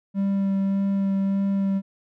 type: tone with vibrato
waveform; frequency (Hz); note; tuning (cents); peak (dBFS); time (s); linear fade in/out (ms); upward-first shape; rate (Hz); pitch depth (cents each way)
triangle; 196; G3; 0; -18; 0.14-1.82; 50; sine; 1.7; 11
effects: none